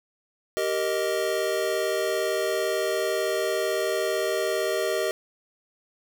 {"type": "chord", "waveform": "square", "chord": "Eb major", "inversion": "first", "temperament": "just", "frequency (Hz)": [388.9, 466.7, 622.3], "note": ["G4", "Bb4", "Eb5"], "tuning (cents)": [-14, 2, 0], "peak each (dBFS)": [-29, -30, -28], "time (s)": [0.57, 5.11], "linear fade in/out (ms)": 0, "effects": []}